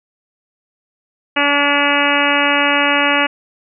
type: harmonic tone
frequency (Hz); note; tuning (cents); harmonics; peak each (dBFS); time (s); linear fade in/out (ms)
286.7; D4; -42; 1 / 2 / 3 / 4 / 5 / 6 / 7 / 8 / 9 / 10; -21 / -21 / -21 / -21 / -21 / -21 / -21 / -21 / -21 / -21; 1.36-3.27; 10
effects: none